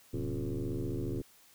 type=tone with frequency modulation; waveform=sine; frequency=122.8 Hz; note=B2; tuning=9 cents flat; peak=-31 dBFS; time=0.13-1.22 s; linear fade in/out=10 ms; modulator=74.7 Hz; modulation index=3.9; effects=tanh soft clip ceiling -27 dBFS + white hiss -61 dBFS RMS until 1.54 s